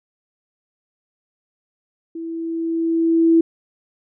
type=tone with level ramp; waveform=sine; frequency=329.6 Hz; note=E4; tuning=in tune; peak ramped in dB=-27 to -9 dBFS; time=2.15-3.41 s; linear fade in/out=5 ms; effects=none